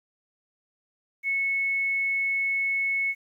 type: tone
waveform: sine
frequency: 2200 Hz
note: C#7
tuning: 14 cents flat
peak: -23 dBFS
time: 1.23-3.15 s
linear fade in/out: 50 ms
effects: 10-bit